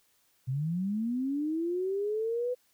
sine linear sweep, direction up, 123.47 to 503 Hz, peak -28 dBFS, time 0.47-2.55 s, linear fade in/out 20 ms, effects white hiss -69 dBFS RMS until 2.73 s

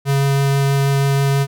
square tone with vibrato, 138.59 Hz, C#3, in tune, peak -14 dBFS, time 0.05-1.47 s, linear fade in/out 50 ms, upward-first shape triangle, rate 6.2 Hz, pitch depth 8 cents each way, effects none

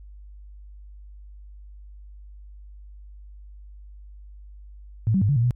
sine tone with pitch steps, 110.2 / 191.7 / 102.4 / 143.1 / 116.8 / 122.7 Hz, A2 / G3 / G#2 / D3 / A#2 / B2, +3 / -38 / -24 / -45 / +4 / -11 cents, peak -17 dBFS, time 5.07-5.508 s, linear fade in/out 0 ms, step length 73 ms, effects added 50 Hz sine -41 dBFS peak until 5.55 s

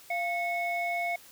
sine tone pair together, 693 / 2200 Hz, F5 / C#7, -14 / -14 cents, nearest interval octave + minor sixth, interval 2000 cents, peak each -29 / -30 dBFS, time 0.1-1.16 s, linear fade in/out 5 ms, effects tanh soft clip ceiling -23 dBFS + white hiss -53 dBFS RMS until 1.31 s

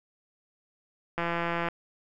click train, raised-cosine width 0.5 ms, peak -15 dBFS, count 87, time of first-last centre 1.18-1.686 s, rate 170 Hz, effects none

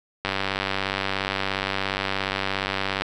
click train, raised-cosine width 0.3 ms, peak -8 dBFS, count 270, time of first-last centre 0.25-3.02 s, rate 97.1 Hz, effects none

